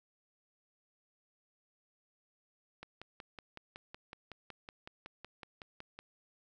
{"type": "click train", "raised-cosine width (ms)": 0.3, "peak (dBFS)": -30, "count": 18, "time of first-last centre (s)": [2.83, 5.99], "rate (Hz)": 5.38, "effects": []}